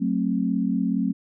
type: chord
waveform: sine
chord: F# diminished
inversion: none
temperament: just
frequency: 185 / 222 / 266.4 Hz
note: F#3 / A3 / C4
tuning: 0 / +16 / +31 cents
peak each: -25 dBFS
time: 0-1.13 s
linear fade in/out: 20 ms
effects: none